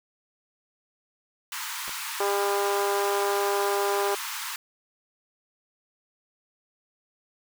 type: high-pass noise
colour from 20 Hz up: pink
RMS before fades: -34 dBFS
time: 1.52-4.56 s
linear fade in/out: 2 ms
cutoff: 880 Hz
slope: 96 dB/octave
type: clicks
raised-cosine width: 0.5 ms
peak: -24 dBFS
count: 2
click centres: 1.88 / 1.893 s
type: harmonic tone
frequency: 200.8 Hz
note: G3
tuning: 42 cents sharp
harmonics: 2 / 3 / 4 / 5 / 6 / 7 / 8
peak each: -26 / -33 / -30 / -32 / -35 / -39 / -41 dBFS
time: 2.2-4.15 s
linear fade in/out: 5 ms
effects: none